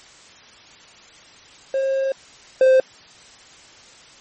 triangle tone pair in turn, 537 / 522 Hz, C5 / C5, +45 / -4 cents, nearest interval unison, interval 49 cents, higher first, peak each -16 / -8 dBFS, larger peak second, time 1.74-2.12 / 2.61-2.8 s, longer first, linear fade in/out 2 ms, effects white hiss -46 dBFS RMS until 4.2 s + MP3 32 kbps

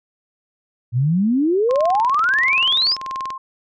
sine exponential sweep, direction up, 114 to 5400 Hz, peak -14 dBFS, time 0.92-2.97 s, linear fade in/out 50 ms
sine tone with tremolo, 1059 Hz, C6, 21 cents sharp, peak -23 dBFS, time 1.69-3.38 s, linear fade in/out 5 ms, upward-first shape sine, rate 1.5 Hz, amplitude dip 80%
click train, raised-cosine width 0.2 ms, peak -14 dBFS, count 34, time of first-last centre 1.71-3.304 s, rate 20.7 Hz
effects none

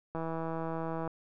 click train, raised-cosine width 1 ms, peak -23 dBFS, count 152, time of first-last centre 0.15-1.076 s, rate 163 Hz, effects none

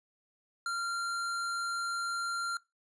square tone, 1383 Hz, F6, 17 cents flat, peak -32 dBFS, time 0.66-2.57 s, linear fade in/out 2 ms, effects noise-tail reverb RT60 0.2 s tail -20 dB re dry + resampled to 22050 Hz

